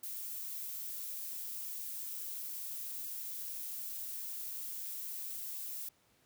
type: noise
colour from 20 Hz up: violet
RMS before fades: -42 dBFS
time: 0.03-5.89 s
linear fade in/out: 5 ms
effects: pink hiss -70 dBFS RMS until 6.25 s + high-pass 80 Hz 12 dB/octave